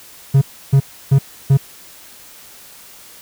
triangle tone bursts, 137 Hz, C#3, 20 cents flat, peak -5 dBFS, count 4, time 0.34-1.574 s, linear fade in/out 10 ms, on 76 ms, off 310 ms, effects white hiss -41 dBFS RMS until 3.21 s

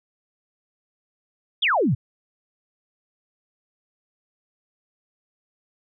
sine exponential sweep, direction down, 3732 to 102.9 Hz, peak -17 dBFS, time 1.62-1.95 s, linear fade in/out 10 ms, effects none

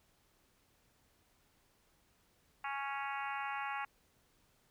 harmonic tone, 277.2 Hz, C#4, in tune, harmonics 3 / 4 / 5 / 6 / 7 / 8 / 9 / 10, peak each -41 / -43 / -45 / -47 / -48 / -49 / -50 / -51 dBFS, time 2.64-3.85 s, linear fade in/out 5 ms, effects pink hiss -72 dBFS RMS until 4.7 s

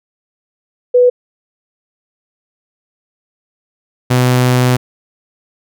sine / sawtooth tone pair in turn, 493.9 / 125.63 Hz, B4 / B2, 0 / +30 cents, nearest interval 2 octaves, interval 2370 cents, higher first, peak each -5 dBFS, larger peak neither, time 0.94-1.1 / 4.1-4.77 s, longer second, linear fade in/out 10 ms, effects none

